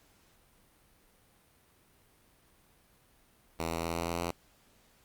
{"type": "tone with pitch steps", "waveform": "5% pulse", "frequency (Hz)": [82.41, 83.08, 83.75, 84.43, 85.12, 85.81], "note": ["E2", "E2", "E2", "E2", "F2", "F2"], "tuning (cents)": [0, 14, 28, 42, -44, -30], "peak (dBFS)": -21, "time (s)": [3.59, 4.31], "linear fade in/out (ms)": 5, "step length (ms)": 120, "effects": ["pink hiss -65 dBFS RMS until 5.04 s", "Opus 48 kbps"]}